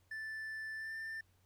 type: tone with pitch glide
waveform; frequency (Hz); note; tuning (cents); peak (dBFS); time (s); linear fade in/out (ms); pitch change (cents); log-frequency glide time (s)
triangle; 1760 to 1786.6; A6 to A6; 0 to +26; -39; 0.11-1.21; 5; +26; 0.76-0.95
effects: added 92 Hz sine -70 dBFS peak until 1.45 s + pink hiss -75 dBFS RMS until 1.45 s